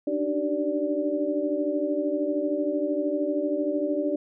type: tone cluster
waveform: sine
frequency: 290.2 / 303.2 / 384.6 / 583 Hz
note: D4 / D#4 / G4 / D5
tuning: -21 / -45 / -33 / -13 cents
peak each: -30 / -28 / -31 / -28 dBFS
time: 0.07-4.16 s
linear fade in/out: 5 ms
effects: none